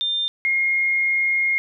sine tone pair in turn, 3600 / 2141 Hz, A7 / C7, +39 / +39 cents, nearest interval major sixth, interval 900 cents, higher first, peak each -20 / -17 dBFS, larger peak second, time 0.01-0.28 / 0.45-1.58 s, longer second, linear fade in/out 0 ms, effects none

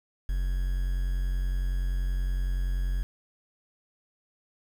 triangle tone with quantisation, 45.29 Hz, F#1, 36 cents flat, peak -23 dBFS, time 0.29-3.03 s, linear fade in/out 0 ms, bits 8, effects none

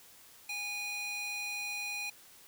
square tone with high-pass filter, 821 Hz, G#5, 20 cents flat, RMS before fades -38 dBFS, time 0.49-2.1 s, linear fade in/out 5 ms, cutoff 2200 Hz, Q 1.9, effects white hiss -57 dBFS RMS until 2.47 s

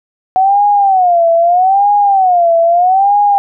sine tone with vibrato, 741 Hz, F#5, 2 cents sharp, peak -6 dBFS, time 0.36-3.38 s, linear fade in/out 0 ms, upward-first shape sine, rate 0.79 Hz, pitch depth 180 cents each way, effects none

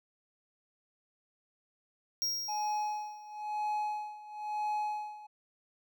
square tone with exponential decay, 5600 Hz, F8, 4 cents sharp, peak -29 dBFS, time 2.22-3.42 s, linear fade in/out 0 ms, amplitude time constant 260 ms
triangle tone with tremolo, 844 Hz, G#5, 28 cents sharp, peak -28 dBFS, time 2.48-5.27 s, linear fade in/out 10 ms, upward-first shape sine, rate 1 Hz, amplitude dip 85%
effects none

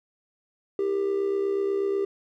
triangle tone with amplitude modulation, 395.8 Hz, G4, 17 cents sharp, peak -17 dBFS, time 0.79-2.05 s, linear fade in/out 2 ms, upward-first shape sine, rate 68.2 Hz, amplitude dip 70%, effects tanh soft clip ceiling -16 dBFS

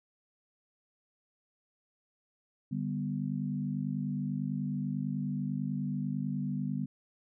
sine chord, G major, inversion second, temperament equal, 146.83 / 196 / 246.9 Hz, D3 / G3 / B3, 0 / 0 / 0 cents, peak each -35 / -35 / -36 dBFS, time 2.71-6.86 s, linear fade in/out 10 ms, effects none

